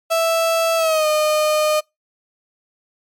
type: tone with pitch glide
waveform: 35% pulse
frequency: 659.3 to 611.6 Hz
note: E5 to D#5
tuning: 0 to -30 cents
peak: -13 dBFS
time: 0.1-1.81 s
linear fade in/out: 20 ms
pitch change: -130 cents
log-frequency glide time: 0.77-1.07 s
effects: noise-tail reverb RT60 0.2 s tail -26 dB re dry + MP3 96 kbps